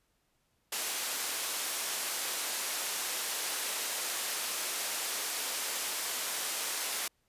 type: band-pass noise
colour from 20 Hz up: white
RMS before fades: -35 dBFS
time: 0.72-7.08 s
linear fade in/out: 5 ms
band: 390 to 12000 Hz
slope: 12 dB/octave
effects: pink hiss -75 dBFS RMS until 7.28 s + resampled to 32000 Hz